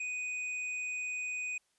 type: tone with hard clipping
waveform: triangle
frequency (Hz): 2489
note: D#7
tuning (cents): 0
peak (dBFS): -36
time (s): 0-1.58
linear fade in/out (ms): 5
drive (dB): 10
effects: white hiss -75 dBFS RMS until 1.78 s + resampled to 24000 Hz